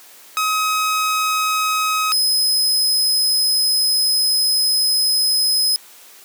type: tone pair in turn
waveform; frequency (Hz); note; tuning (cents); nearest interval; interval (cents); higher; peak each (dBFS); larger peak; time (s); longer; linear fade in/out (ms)
sawtooth; 1269 / 5076; D#6 / D#8; +34 / +34; 2 octaves; 2400; second; -13 / -12; second; 0.37-2.12 / 2.12-5.76; second; 0
effects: white hiss -44 dBFS RMS until 6.24 s + high-pass 300 Hz 12 dB/octave